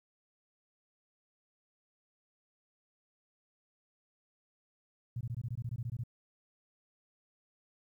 sine tone bursts, 118.6 Hz, A#2, 30 cents sharp, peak -34 dBFS, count 13, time 5.16-6.037 s, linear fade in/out 5 ms, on 49 ms, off 20 ms, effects 12-bit

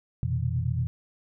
sine tone cluster, 85.9 / 120.8 / 129.5 / 160.1 Hz, F2 / B2 / C3 / D#3, -28 / -38 / -17 / +50 cents, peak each -30 / -27 / -33 / -34 dBFS, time 0.23-0.87 s, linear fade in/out 0 ms, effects none

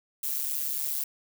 violet noise with amplitude modulation, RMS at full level -27 dBFS, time 0.23-1.04 s, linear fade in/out 5 ms, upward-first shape sine, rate 143 Hz, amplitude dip 80%, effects none

